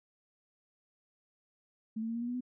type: tone with pitch steps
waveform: sine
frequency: 220 / 224.8 / 229.6 / 234.6 / 239.6 / 244.8 / 250.1 Hz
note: A3 / A3 / A#3 / A#3 / A#3 / B3 / B3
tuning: 0 / +37 / -26 / +11 / +48 / -15 / +22 cents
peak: -33 dBFS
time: 1.96-2.408 s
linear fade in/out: 10 ms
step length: 64 ms
effects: none